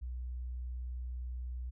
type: tone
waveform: sine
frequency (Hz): 61.74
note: B1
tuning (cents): 0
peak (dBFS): -37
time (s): 0.01-1.71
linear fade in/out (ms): 20
effects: none